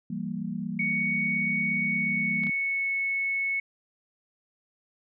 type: chord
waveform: sine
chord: E diminished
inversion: none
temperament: equal with one note detuned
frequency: 167.6 / 196 / 233.1 Hz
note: E3 / G3 / Bb3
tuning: +29 / 0 / 0 cents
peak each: -35 / -33 / -34 dBFS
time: 0.1-2.5 s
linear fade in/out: 5 ms
type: tone with pitch glide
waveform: sine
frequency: 2231 to 2204 Hz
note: C#7 to C#7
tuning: +11 to -11 cents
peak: -25 dBFS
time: 0.79-3.6 s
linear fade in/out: 5 ms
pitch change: -22 cents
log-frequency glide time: 1.82-2.9 s
type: clicks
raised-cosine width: 0.3 ms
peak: -27 dBFS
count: 2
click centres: 2.436 / 2.469 s
effects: none